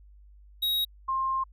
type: tone pair in turn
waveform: square / sine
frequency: 3800 / 1059.9 Hz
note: A#7 / C6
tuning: +33 / +22 cents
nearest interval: octave + minor seventh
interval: 2211 cents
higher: first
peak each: -25 dBFS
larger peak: neither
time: 0.62-0.85 / 1.08-1.44 s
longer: second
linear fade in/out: 10 ms
effects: added 50 Hz sine -50 dBFS peak until 1.52 s